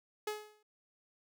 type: tone with exponential decay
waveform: sawtooth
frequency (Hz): 423.6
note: G#4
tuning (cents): +34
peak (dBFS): -29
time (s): 0.27-0.63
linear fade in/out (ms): 5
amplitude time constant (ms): 77
effects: none